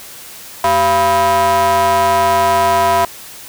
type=ring-modulated tone; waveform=square; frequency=150 Hz; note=D3; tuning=37 cents sharp; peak=-8 dBFS; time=0.64-3.05 s; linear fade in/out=2 ms; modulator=835 Hz; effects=white hiss -34 dBFS RMS until 3.48 s